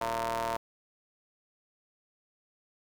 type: ring-modulated tone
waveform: sawtooth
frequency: 116.54 Hz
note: A#2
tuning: in tune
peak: -23 dBFS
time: 0.01-0.57 s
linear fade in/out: 5 ms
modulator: 796 Hz
effects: 10-bit